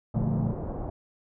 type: low-pass noise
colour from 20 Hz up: pink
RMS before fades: -34 dBFS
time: 0.14-0.9 s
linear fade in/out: 5 ms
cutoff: 820 Hz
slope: 24 dB/octave
type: chord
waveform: sine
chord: Bb major seventh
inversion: none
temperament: equal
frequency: 116.54 / 146.83 / 174.61 / 220 Hz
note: Bb2 / D3 / F3 / A3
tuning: 0 / 0 / 0 / 0 cents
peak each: -29 / -30 / -32 / -30 dBFS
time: 0.14-0.53 s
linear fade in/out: 20 ms
effects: none